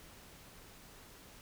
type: silence
effects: pink hiss -56 dBFS RMS until 1.41 s